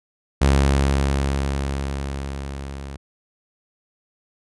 sawtooth tone with level ramp, 68.9 Hz, C#2, 10 cents flat, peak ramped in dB -9 to -28 dBFS, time 0.41-2.97 s, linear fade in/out 10 ms, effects resampled to 24000 Hz

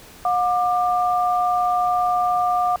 sine tone pair together, 719.9 / 1190 Hz, F#5 / D6, -48 / +22 cents, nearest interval major sixth, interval 870 cents, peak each -18 / -22 dBFS, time 0.25-2.76 s, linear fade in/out 2 ms, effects pink hiss -44 dBFS RMS until 2.8 s

